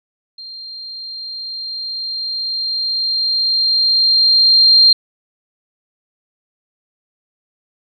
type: tone with level ramp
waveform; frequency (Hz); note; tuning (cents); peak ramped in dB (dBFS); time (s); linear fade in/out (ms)
sine; 4186; C8; 0; -30 to -5; 0.38-4.93; 5
effects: none